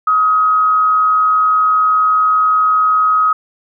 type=tone with frequency modulation; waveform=sine; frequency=1265 Hz; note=D#6; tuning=28 cents sharp; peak=-9 dBFS; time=0.07-3.33 s; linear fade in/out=5 ms; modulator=131 Hz; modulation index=0.25; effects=none

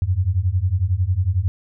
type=beating tone pair; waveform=sine; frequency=86.3 / 97.3 Hz; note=F2 / G2; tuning=-20 / -12 cents; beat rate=11 Hz; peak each=-20 / -19 dBFS; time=0.02-1.48 s; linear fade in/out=0 ms; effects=none

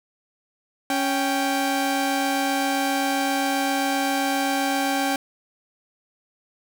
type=tone pair together; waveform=sawtooth; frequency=277.2 / 784 Hz; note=C#4 / G5; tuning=0 / 0 cents; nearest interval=octave + tritone; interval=1800 cents; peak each=-20 dBFS; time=0.9-5.16 s; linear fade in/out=2 ms; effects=none

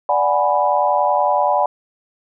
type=chord; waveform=sine; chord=G# half-diminished seventh; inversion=second; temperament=equal; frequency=587.3 / 740 / 830.6 / 987.8 Hz; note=D5 / F#5 / G#5 / B5; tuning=0 / 0 / 0 / 0 cents; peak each=-19 dBFS; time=0.09-1.66 s; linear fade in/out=2 ms; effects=none

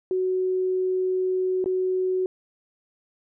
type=tone with dropouts; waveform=sine; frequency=371.4 Hz; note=F#4; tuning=7 cents sharp; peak=-21 dBFS; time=0.11-2.26 s; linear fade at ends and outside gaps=1 ms; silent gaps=1.642-1.659 s; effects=none

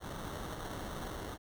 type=noise with sample-and-hold; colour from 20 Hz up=pink; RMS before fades=-42 dBFS; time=0-1.38 s; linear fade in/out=50 ms; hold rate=2450 Hz; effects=none

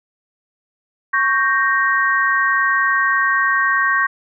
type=chord; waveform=sine; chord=G diminished; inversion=second; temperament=equal; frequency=1108.7 / 1568 / 1864.7 Hz; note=Db6 / G6 / Bb6; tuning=0 / 0 / 0 cents; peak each=-18 dBFS; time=1.13-4.07 s; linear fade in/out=10 ms; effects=none

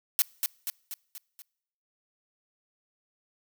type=noise with echo; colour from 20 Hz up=blue; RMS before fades=-22 dBFS; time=0.19-0.22 s; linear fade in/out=0 ms; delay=240 ms; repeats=5; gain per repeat=-5 dB; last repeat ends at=1.42 s; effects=noise-tail reverb RT60 0.8 s tail -26 dB re dry

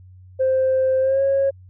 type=tone with pitch glide; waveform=sine; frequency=523.3 to 546.8 Hz; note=C5 to C#5; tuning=0 to -24 cents; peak=-14 dBFS; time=0.39-1.51 s; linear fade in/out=20 ms; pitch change=+76 cents; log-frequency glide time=1-1.22 s; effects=tanh soft clip ceiling -12 dBFS + added 92 Hz sine -42 dBFS peak until 1.69 s

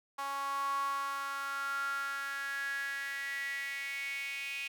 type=tone with high-pass filter sweep; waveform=sawtooth; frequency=277.2 Hz; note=C#4; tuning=in tune; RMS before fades=-37 dBFS; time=0.18-4.68 s; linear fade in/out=10 ms; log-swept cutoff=980 to 2500 Hz; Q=9.4; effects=none

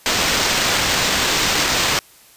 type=noise with sample-and-hold; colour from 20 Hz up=blue; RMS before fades=-18 dBFS; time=0.06-1.99 s; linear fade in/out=0 ms; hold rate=11025 Hz; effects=white hiss -48 dBFS RMS until 2.36 s + resampled to 32000 Hz

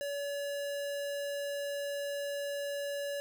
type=tone; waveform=square; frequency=569 Hz; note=C#5; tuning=45 cents sharp; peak=-35 dBFS; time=0.01-3.2 s; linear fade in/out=0 ms; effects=12-bit

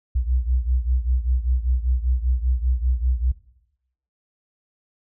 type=beating tone pair; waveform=sine; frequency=60.8 / 65.9 Hz; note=B1 / C2; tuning=-26 / +13 cents; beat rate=5.1 Hz; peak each=-20 / -24 dBFS; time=0.15-3.32 s; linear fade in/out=10 ms; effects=noise-tail reverb RT60 0.8 s tail -17 dB re dry

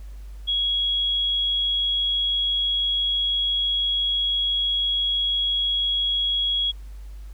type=tone; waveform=sine; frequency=3322 Hz; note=G#7; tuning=in tune; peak=-20 dBFS; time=0.47-6.72 s; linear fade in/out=20 ms; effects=added 50 Hz sine -35 dBFS peak until 7.33 s + pink hiss -57 dBFS RMS until 7.33 s

